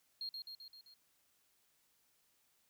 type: tone with echo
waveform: triangle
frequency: 4238 Hz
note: C8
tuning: 21 cents sharp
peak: -37 dBFS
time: 0.21-0.29 s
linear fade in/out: 2 ms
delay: 130 ms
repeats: 5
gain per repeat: -4 dB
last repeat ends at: 0.94 s
effects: tanh soft clip ceiling -37 dBFS + white hiss -75 dBFS RMS until 2.69 s